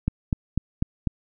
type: click train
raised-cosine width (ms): 5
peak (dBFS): -9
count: 5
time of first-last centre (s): 0.08-1.073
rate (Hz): 4.03
effects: none